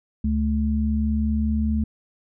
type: tone pair together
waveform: sine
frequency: 72.52 / 217.3 Hz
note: D2 / A3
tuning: -21 / -21 cents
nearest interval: octave + perfect fifth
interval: 1900 cents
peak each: -22 dBFS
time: 0.24-1.84 s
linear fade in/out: 5 ms
effects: none